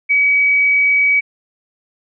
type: tone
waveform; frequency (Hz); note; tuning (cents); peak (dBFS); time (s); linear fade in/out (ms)
sine; 2272; C#7; +42; -10; 0.09-1.21; 20
effects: none